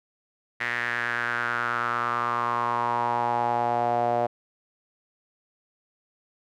sawtooth tone with band-pass filter sweep, 119.4 Hz, A#2, 42 cents sharp, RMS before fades -26 dBFS, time 0.6-4.27 s, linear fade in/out 10 ms, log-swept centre 1900 to 660 Hz, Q 5.2, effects none

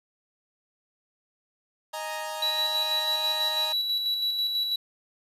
sawtooth chord, D# suspended fourth, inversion none, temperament equal, 622.3 / 830.6 / 932.3 Hz, D#5 / G#5 / A#5, 0 / 0 / 0 cents, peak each -32 / -35 / -31 dBFS, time 1.93-3.73 s, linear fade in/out 10 ms
triangle tone with tremolo, 3925 Hz, B7, 11 cents flat, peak -22 dBFS, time 2.42-4.76 s, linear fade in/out 5 ms, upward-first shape square, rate 6.1 Hz, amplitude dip 35%
effects resampled to 32000 Hz + 9-bit

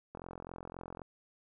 click train, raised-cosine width 1 ms, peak -30 dBFS, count 39, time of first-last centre 0.15-1.018 s, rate 43.8 Hz, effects none

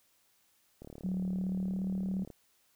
click train, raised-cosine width 2 ms, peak -33 dBFS, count 56, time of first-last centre 0.82-2.302 s, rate 37.1 Hz
sine tone with pitch glide, 185 to 189.43 Hz, F#3 to F#3, 0 to +41 cents, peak -31 dBFS, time 1.04-2.24 s, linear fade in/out 5 ms, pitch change +41 cents, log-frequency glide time 1.27-1.87 s
effects white hiss -70 dBFS RMS until 2.75 s

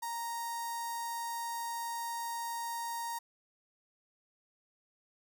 sawtooth tone with notch filter, 932.3 Hz, A#5, in tune, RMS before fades -38 dBFS, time 0.02-3.19 s, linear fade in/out 10 ms, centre 2600 Hz, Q 0.63, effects none

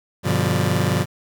sawtooth chord, G dominant seventh, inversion none, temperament just, 98 / 122.5 / 147 / 176.4 Hz, G2 / B2 / D3 / F3, 0 / -14 / +2 / +18 cents, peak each -19 dBFS, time 0.23-1.06 s, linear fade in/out 50 ms, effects 8-bit

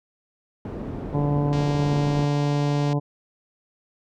white low-pass noise, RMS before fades -32 dBFS, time 0.65-2.25 s, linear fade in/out 2 ms, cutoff 330 Hz, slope 12 dB/octave
harmonic tone, 144.8 Hz, D3, 24 cents flat, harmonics 1 / 2 / 3 / 4 / 5 / 6 / 7, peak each -21 / -27 / -31 / -33 / -35 / -37 / -38 dBFS, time 1.13-3 s, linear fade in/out 20 ms
click train, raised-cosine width 0.2 ms, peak -21 dBFS, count 327, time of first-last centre 1.53-2.929 s, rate 233 Hz
effects none

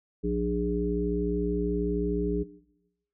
harmonic tone with a mistuned harmonic, 59.5 Hz, A#1, 36 cents sharp, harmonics 1 / 3 / 5 / 7, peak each -32 / -30 / -31 / -30 dBFS, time 0.23-2.44 s, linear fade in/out 20 ms, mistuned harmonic 7, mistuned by -24 cents, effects noise-tail reverb RT60 0.9 s tail -19 dB re dry

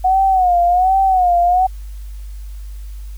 sine tone with vibrato, 734 Hz, F#5, 14 cents flat, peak -10 dBFS, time 0.04-1.67 s, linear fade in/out 10 ms, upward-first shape sine, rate 1.3 Hz, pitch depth 95 cents each way, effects added 50 Hz sine -27 dBFS peak until 3.17 s + white hiss -50 dBFS RMS until 3.17 s

